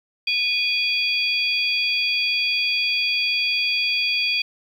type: tone cluster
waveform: sine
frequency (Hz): 2466 / 3350 / 4649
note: D#7 / G#7 / D8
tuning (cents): -16 / +14 / -18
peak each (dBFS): -21 / -25 / -26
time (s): 0.27-4.42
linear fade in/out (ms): 5
effects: 8-bit